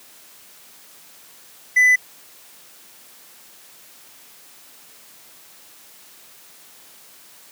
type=tone; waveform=triangle; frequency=1999 Hz; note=B6; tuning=20 cents sharp; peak=-9 dBFS; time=1.76-1.96 s; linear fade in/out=10 ms; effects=white hiss -47 dBFS RMS until 7.51 s + high-pass 150 Hz 12 dB/octave